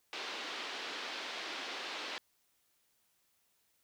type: band-pass noise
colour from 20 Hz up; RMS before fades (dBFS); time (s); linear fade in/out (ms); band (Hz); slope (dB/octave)
white; -42; 0.13-2.18; 0; 280 to 4200; 24
effects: white hiss -75 dBFS RMS until 3.83 s